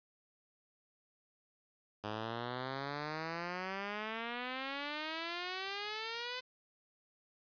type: exponential sweep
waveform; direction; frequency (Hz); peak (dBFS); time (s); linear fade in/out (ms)
5% pulse; up; 103.83 to 510; -27; 2.03-6.41; 20
effects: resampled to 11025 Hz + 10-bit